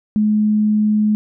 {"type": "tone", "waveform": "sine", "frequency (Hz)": 212.3, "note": "G#3", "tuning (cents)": 38, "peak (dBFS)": -12, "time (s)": [0.16, 1.15], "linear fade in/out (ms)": 0, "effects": []}